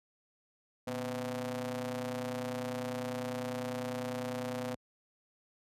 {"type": "ring-modulated tone", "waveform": "sawtooth", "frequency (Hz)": 130, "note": "C3", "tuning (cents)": -11, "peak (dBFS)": -28, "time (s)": [0.87, 4.75], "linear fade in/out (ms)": 5, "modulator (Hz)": 375, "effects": ["high-pass 60 Hz 12 dB/octave", "resampled to 32000 Hz"]}